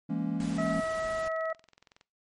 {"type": "chord", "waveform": "triangle", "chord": "A# half-diminished seventh", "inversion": "second", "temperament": "equal with one note detuned", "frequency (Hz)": [168.96, 207.7, 233.1, 277.2], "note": ["E3", "G#3", "A#3", "C#4"], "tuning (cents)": [43, 0, 0, 0], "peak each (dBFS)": -32, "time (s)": [0.09, 0.81], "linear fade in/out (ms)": 10}
{"type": "noise", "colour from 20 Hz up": "pink", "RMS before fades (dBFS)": -44, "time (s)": [0.4, 1.28], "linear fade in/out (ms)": 2}
{"type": "harmonic tone", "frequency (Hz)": 645, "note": "E5", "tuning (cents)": -38, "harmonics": [1, 2, 3], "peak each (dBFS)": [-30, -36, -39], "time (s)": [0.58, 1.53], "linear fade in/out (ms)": 5}
{"type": "click train", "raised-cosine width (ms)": 0.2, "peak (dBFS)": -37, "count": 25, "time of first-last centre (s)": [0.9, 2.011], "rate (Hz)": 21.6}
{"effects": ["noise-tail reverb RT60 0.3 s tail -22 dB re dry", "MP3 48 kbps"]}